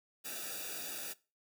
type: noise with comb filter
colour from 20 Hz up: white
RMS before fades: -42 dBFS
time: 0.24-1.14 s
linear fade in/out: 20 ms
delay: 0.95 ms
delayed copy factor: -1
effects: noise-tail reverb RT60 0.3 s tail -20 dB re dry